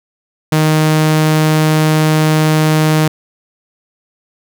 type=tone; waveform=sawtooth; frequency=155.56 Hz; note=D#3; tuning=in tune; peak=-5 dBFS; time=0.52-3.08 s; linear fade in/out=5 ms; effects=none